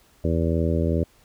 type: harmonic tone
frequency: 82.41 Hz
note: E2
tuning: in tune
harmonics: 1 / 2 / 3 / 4 / 5 / 6 / 7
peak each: -23 / -26 / -28 / -29 / -30 / -31 / -31 dBFS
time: 0.24-1.04 s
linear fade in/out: 5 ms
effects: pink hiss -58 dBFS RMS until 1.24 s